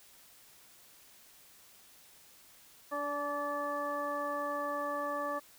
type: harmonic tone with a mistuned harmonic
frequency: 289.5 Hz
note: D4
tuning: 25 cents flat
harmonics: 1 / 2 / 3 / 4 / 6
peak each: -43 / -37 / -44 / -36 / -44 dBFS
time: 2.91-5.4 s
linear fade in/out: 20 ms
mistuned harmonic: 3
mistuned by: -17 cents
effects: white hiss -59 dBFS RMS until 5.58 s